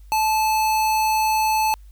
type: tone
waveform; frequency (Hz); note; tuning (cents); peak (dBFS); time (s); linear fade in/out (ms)
square; 870; A5; -20; -18; 0.12-1.74; 0
effects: added 50 Hz sine -41 dBFS peak until 1.91 s + white hiss -63 dBFS RMS until 1.91 s